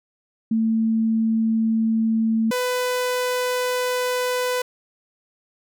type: tone pair in turn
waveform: sine / sawtooth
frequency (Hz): 223.5 / 499.4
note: A3 / B4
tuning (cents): +27 / +19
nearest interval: octave + major second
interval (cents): 1392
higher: second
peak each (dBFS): -17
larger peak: neither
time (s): 0.51-2.51 / 2.51-4.62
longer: second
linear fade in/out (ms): 5
effects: none